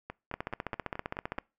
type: two click trains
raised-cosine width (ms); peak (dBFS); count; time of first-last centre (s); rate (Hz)
0.5; -18 / -23; 17 / 7; 0.34-1.386 / 0.1-1.382; 15.3 / 4.68
effects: noise-tail reverb RT60 0.3 s tail -25 dB re dry